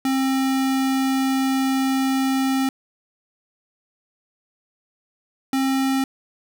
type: tone pair in turn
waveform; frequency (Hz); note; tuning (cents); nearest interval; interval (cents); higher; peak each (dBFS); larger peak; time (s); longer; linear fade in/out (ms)
square; 266.1 / 267.2; C4 / C4; +29 / +36; unison; 7; second; -19; neither; 0.05-2.69 / 5.53-6.04; first; 2
effects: none